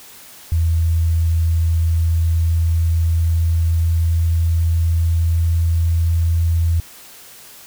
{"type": "tone with pitch glide", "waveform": "sine", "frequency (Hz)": [82.41, 83.37], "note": ["E2", "E2"], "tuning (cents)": [0, 20], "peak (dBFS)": -13, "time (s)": [0.52, 6.8], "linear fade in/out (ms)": 0, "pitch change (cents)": 20, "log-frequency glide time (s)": [1.33, 6.05], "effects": ["white hiss -41 dBFS RMS until 7.66 s"]}